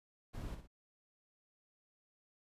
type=noise with echo; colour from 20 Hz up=brown; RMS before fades=-44 dBFS; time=0.33-0.56 s; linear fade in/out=20 ms; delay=58 ms; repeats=2; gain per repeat=-7 dB; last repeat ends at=0.676 s; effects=resampled to 32000 Hz